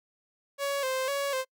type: tone with vibrato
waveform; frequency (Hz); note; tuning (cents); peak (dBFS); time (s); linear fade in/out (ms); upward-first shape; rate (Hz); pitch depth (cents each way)
sawtooth; 541; C#5; -42; -24; 0.58-1.45; 50; square; 2; 62
effects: noise-tail reverb RT60 0.1 s tail -26 dB re dry